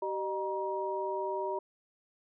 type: tone cluster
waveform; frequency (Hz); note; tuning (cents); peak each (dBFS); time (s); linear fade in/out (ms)
sine; 384.9 / 610 / 949; G4 / D#5 / A#5; -32 / -34 / +31; -35 / -37 / -35; 0.02-1.59; 5
effects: none